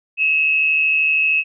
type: tone pair together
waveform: sine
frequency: 2575 / 2728 Hz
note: E7 / F7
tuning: -41 / -41 cents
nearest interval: minor second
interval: 100 cents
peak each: -14 / -23 dBFS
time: 0.17-1.44 s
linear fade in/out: 50 ms
effects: none